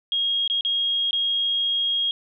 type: tone with dropouts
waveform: sine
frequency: 3267 Hz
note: G#7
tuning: 29 cents flat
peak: -20 dBFS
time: 0.12-2.11 s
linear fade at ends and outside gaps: 1 ms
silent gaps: 0.477-0.499 / 0.609-0.649 / 1.109-1.13 s
effects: none